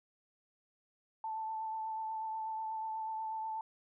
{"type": "tone with vibrato", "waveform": "sine", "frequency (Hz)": 881, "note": "A5", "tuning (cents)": 2, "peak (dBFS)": -36, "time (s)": [1.24, 3.61], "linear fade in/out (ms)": 2, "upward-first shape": "triangle", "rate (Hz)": 8.2, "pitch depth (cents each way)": 20, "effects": []}